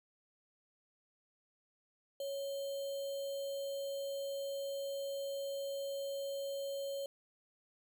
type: tone with sample-and-hold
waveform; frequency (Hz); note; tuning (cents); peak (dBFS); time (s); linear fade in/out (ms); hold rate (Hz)
sine; 554.4; C#5; 0; -37; 2.2-7.06; 2; 3675
effects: none